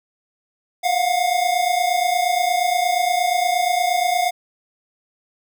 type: tone pair together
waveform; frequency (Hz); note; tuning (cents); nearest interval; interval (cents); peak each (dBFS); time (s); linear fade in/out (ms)
square; 698.5 / 727; F5 / F#5; 0 / -31; minor second; 69; -21 / -20; 0.83-4.31; 20
effects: none